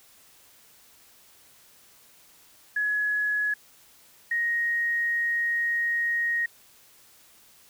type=tone pair in turn; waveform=sine; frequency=1688 / 1874.3 Hz; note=G#6 / A#6; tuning=+28 / +9 cents; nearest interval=major second; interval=181 cents; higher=second; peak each=-23 dBFS; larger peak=neither; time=2.76-3.54 / 4.31-6.46 s; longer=second; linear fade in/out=5 ms; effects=white hiss -56 dBFS RMS until 7.69 s